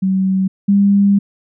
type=tone pair in turn; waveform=sine; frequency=190 / 200.1 Hz; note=F#3 / G3; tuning=+46 / +36 cents; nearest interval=minor second; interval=90 cents; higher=second; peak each=-12 / -8 dBFS; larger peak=second; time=0.02-0.48 / 0.68-1.19 s; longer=second; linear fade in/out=10 ms; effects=none